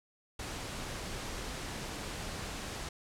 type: noise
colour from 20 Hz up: pink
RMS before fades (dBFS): -40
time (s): 0.39-2.89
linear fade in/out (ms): 5
effects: low-pass 9000 Hz 12 dB/octave